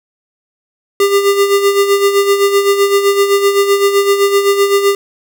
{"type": "tone with tremolo", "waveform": "square", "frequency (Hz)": 400, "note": "G4", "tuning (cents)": 35, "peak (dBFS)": -7, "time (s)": [1, 4.95], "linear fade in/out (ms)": 2, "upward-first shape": "sine", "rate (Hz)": 7.8, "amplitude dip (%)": 60, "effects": ["8-bit"]}